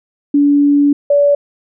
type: tone pair in turn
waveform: sine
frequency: 287.1 / 574.2 Hz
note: D4 / D5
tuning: -39 / -39 cents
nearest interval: octave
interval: 1200 cents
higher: second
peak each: -7 dBFS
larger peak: neither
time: 0.34-0.93 / 1.1-1.35 s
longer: first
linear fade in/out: 5 ms
effects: none